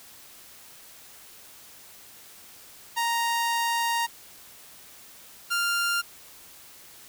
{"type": "tone pair in turn", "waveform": "sawtooth", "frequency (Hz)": [932.3, 1395.3], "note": ["A#5", "F6"], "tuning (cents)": [0, -2], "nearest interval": "perfect fifth", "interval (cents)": 698, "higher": "second", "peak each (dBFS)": -20, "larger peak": "neither", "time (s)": [[2.96, 4.07], [5.5, 6.02]], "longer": "first", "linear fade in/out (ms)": 20, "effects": ["white hiss -49 dBFS RMS until 7.08 s"]}